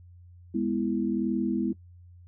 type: chord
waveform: sine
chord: E major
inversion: first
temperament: just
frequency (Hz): 206 / 247.2 / 329.6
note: G#3 / B3 / E4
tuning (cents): -14 / +2 / 0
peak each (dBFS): -29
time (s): 0.54-1.73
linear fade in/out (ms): 10
effects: noise-tail reverb RT60 0.1 s tail -19 dB re dry + added 88 Hz sine -48 dBFS peak until 2.27 s